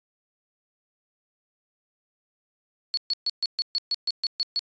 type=tone bursts; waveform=sine; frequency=4395 Hz; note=C#8; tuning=16 cents flat; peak=-22 dBFS; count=11; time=2.94-4.592 s; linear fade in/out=0 ms; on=32 ms; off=130 ms; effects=resampled to 16000 Hz